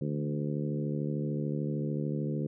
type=harmonic tone with a mistuned harmonic; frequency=73.42 Hz; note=D2; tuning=in tune; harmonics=2 / 3 / 4 / 5 / 6 / 7; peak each=-32 / -36 / -38 / -40 / -42 / -43 dBFS; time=0.01-2.47 s; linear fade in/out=5 ms; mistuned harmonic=2; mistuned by=+23 cents; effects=none